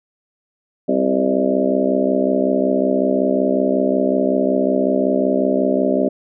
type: harmonic tone with a mistuned harmonic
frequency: 65.41 Hz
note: C2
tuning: in tune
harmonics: 3 / 4 / 5 / 6 / 7 / 8 / 9 / 10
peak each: -24 / -19 / -26 / -21 / -29 / -25 / -20 / -26 dBFS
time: 0.88-6.09 s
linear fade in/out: 10 ms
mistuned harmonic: 9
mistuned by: +30 cents
effects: none